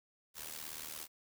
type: noise with amplitude modulation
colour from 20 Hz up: white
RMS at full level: -42 dBFS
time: 0.34-1.08 s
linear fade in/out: 50 ms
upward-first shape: sine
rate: 77.4 Hz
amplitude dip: 80%
effects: none